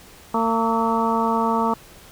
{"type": "harmonic tone with a mistuned harmonic", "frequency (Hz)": 227.3, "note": "A#3", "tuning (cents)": -43, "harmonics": [1, 2, 3, 4, 5, 6], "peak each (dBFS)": [-23, -26, -28, -22, -25, -31], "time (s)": [0.34, 1.74], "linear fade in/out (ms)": 5, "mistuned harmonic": 6, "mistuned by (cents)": -79, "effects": ["pink hiss -46 dBFS RMS until 2.11 s"]}